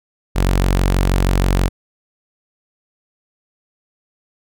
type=tone; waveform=sawtooth; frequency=46.25 Hz; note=F#1; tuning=in tune; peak=-9 dBFS; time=0.35-1.69 s; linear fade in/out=20 ms; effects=none